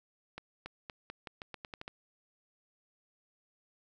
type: accelerating click train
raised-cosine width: 0.3 ms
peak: -26 dBFS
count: 11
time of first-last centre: 0.38-1.879 s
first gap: 280 ms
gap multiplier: 0.85
effects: none